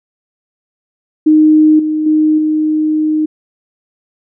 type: tone with level steps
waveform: sine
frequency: 308.9 Hz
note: D#4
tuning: 12 cents flat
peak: -4 / -12 / -7 / -10 dBFS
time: 1.26-3.26 s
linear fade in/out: 10 ms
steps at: 1.79 / 2.06 / 2.38 s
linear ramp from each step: 5 ms
effects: none